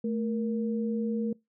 sine tone pair together, 219.7 / 470 Hz, A3 / A#4, -2 / +14 cents, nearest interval octave + minor second, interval 1316 cents, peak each -28 / -33 dBFS, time 0.04-1.33 s, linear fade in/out 5 ms, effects noise-tail reverb RT60 0.2 s tail -24 dB re dry

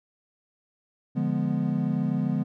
triangle chord, D diminished seventh, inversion none, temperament equal, 146.83 / 174.61 / 207.7 / 246.9 Hz, D3 / F3 / Ab3 / Cb4, 0 / 0 / 0 / 0 cents, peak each -27 dBFS, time 1.15-2.44 s, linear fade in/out 20 ms, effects none

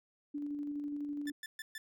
sine tone with tremolo, 290.6 Hz, D4, 18 cents flat, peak -35 dBFS, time 0.34-1.32 s, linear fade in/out 10 ms, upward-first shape square, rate 12 Hz, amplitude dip 25%
sawtooth tone bursts, 1760 Hz, A6, in tune, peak -38 dBFS, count 4, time 1.27-1.78 s, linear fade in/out 2 ms, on 30 ms, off 130 ms
effects none

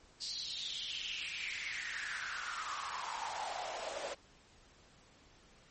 pink noise with high-pass filter sweep, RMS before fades -41 dBFS, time 0.2-4.15 s, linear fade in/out 20 ms, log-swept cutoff 4600 to 540 Hz, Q 5.7, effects pink hiss -63 dBFS RMS until 5.7 s + MP3 32 kbps

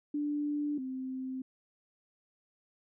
sine tone pair in turn, 293.7 / 260.4 Hz, D4 / C4, 0 / -8 cents, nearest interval major second, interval 208 cents, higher first, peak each -30 / -35 dBFS, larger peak first, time 0.14-0.78 / 0.78-1.42 s, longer neither, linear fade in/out 5 ms, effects none

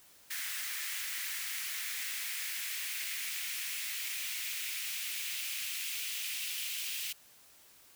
white noise with high-pass filter sweep, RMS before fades -38 dBFS, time 0.3-7.13 s, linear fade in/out 10 ms, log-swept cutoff 1800 to 2700 Hz, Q 2.6, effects white hiss -60 dBFS RMS until 7.95 s

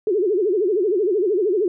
sine tone with vibrato, 391.8 Hz, G4, 1 cent flat, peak -16 dBFS, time 0.07-1.68 s, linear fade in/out 2 ms, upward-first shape sine, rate 13 Hz, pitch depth 210 cents each way, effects none

